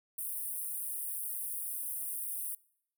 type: high-pass noise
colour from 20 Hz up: pink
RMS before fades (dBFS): -38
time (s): 0.18-2.55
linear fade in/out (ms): 5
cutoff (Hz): 9000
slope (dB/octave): 96
effects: noise-tail reverb RT60 0.7 s tail -24 dB re dry